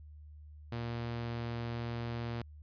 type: tone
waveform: sawtooth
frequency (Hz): 117.7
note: A#2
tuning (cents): +17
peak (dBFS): -32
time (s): 0.72-2.42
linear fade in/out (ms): 5
effects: added 75 Hz sine -49 dBFS peak until 2.62 s + resampled to 11025 Hz